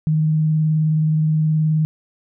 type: tone with vibrato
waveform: sine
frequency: 155.8 Hz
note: D#3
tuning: 3 cents sharp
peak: -14 dBFS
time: 0.07-1.85 s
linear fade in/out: 0 ms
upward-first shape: sine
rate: 19 Hz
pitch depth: 18 cents each way
effects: none